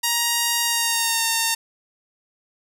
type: tone with pitch glide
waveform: 5% pulse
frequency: 941 to 913.2 Hz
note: A#5 to A#5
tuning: +16 to -36 cents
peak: -7 dBFS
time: 0.03-1.55 s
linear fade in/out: 10 ms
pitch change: -52 cents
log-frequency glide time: 0.63-1.25 s
effects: none